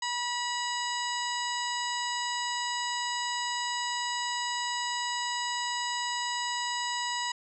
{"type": "harmonic tone with a mistuned harmonic", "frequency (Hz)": 969, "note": "B5", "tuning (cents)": -33, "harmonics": [1, 2, 3, 4, 5, 7, 8], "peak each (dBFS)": [-33, -36, -38, -39, -40, -41, -42], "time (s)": [0.02, 7.32], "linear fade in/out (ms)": 5, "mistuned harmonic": 5, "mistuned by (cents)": 41, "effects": []}